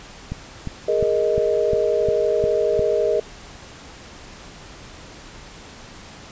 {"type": "click train", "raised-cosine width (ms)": 5, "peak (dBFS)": -14, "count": 8, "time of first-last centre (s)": [0.32, 2.793], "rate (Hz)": 2.83}
{"type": "chord", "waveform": "sine", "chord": "Ab suspended second", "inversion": "none", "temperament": "just", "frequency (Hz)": [415.3, 467.2, 623], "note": ["Ab4", "Bb4", "Eb5"], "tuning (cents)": [0, 4, 2], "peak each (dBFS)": -21, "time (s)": [0.88, 3.2], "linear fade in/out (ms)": 5}
{"effects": ["pink hiss -41 dBFS RMS until 6.31 s", "resampled to 16000 Hz"]}